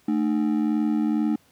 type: ring-modulated tone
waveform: triangle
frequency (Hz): 261.6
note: C4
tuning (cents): 0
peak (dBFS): -15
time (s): 0.08-1.36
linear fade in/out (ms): 5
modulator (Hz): 41.1
effects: pink hiss -60 dBFS RMS until 1.51 s + high-pass 80 Hz 12 dB/octave